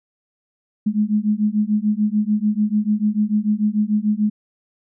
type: beating tone pair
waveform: sine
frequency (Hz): 207.7 / 214.5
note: G#3 / A3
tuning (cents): 0 / -44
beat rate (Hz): 6.8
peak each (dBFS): -19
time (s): 0.86-4.3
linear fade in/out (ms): 10
effects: none